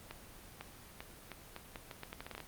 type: accelerating click train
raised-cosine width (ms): 0.3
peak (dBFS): -27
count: 15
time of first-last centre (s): 0.11-2.403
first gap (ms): 500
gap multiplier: 0.79
effects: pink hiss -54 dBFS RMS until 2.47 s + Opus 24 kbps